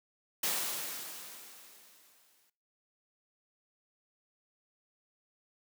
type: noise with exponential decay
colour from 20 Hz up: white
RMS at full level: -31 dBFS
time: 0.43-2.5 s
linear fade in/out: 5 ms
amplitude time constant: 450 ms
effects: noise-tail reverb RT60 0.4 s tail -20 dB re dry + high-pass 200 Hz 12 dB/octave